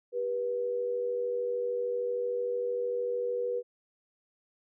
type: tone pair together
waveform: sine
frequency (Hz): 393.1 / 486.3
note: G4 / B4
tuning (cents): +5 / -27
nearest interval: major third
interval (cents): 368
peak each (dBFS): -37 / -29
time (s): 0.12-3.63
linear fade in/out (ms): 50
effects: none